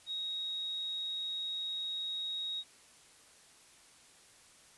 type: tone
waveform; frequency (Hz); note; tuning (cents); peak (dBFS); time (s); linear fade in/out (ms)
sine; 3775; A#7; +21; -35; 0.06-2.64; 50
effects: white hiss -60 dBFS RMS until 4.77 s + resampled to 24000 Hz